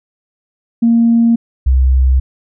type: tone pair in turn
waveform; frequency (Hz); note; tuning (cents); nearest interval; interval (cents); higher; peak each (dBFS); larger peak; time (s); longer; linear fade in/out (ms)
sine; 232 / 65.1; A#3 / C2; -8 / -8; octave + minor seventh; 2200; first; -6; neither; 0.82-1.36 / 1.66-2.2; neither; 10
effects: tanh soft clip ceiling -2 dBFS